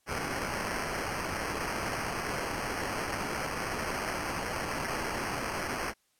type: noise with sample-and-hold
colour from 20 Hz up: violet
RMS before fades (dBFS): -34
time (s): 0.06-5.94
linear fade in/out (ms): 50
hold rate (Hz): 3675
effects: white hiss -72 dBFS RMS until 6.19 s + low-pass 12000 Hz 12 dB/octave